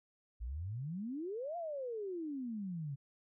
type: exponential two-way sweep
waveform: sine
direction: up then down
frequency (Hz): 52.8 to 709 to 133.5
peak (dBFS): -38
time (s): 0.4-2.96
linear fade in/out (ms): 20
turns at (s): 1.57
effects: none